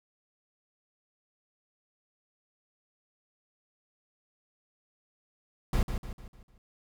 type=noise with echo; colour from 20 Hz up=brown; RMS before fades=-25 dBFS; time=5.73-5.83 s; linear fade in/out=2 ms; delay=150 ms; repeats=5; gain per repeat=-7 dB; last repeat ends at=6.58 s; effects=none